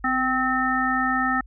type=harmonic tone with a mistuned harmonic; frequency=259.4 Hz; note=C4; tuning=15 cents flat; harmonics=1 / 3 / 5 / 7; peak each=-26 / -27 / -24 / -25 dBFS; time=0.04-1.41 s; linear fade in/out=5 ms; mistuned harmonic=1; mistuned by=-18 cents; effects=added 50 Hz sine -42 dBFS peak until 1.46 s